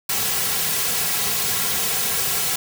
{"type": "noise with comb filter", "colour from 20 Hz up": "white", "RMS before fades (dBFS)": -22, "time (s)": [0.09, 2.56], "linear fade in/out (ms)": 5, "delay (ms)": 3.3, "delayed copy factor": -0.95, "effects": []}